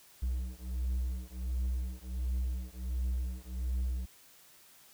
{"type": "beating tone pair", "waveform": "triangle", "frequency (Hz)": [61.74, 63.14], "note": ["B1", "B1"], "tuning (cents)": [0, 39], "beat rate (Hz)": 1.4, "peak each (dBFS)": [-33, -33], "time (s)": [0.22, 4.06], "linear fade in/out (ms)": 10, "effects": ["white hiss -59 dBFS RMS until 4.93 s"]}